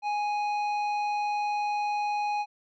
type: tone with tanh clipping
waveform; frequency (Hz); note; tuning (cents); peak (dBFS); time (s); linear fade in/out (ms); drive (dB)
triangle; 830.6; G#5; 0; -28; 0.02-2.46; 50; 16
effects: low-pass 5000 Hz 12 dB/octave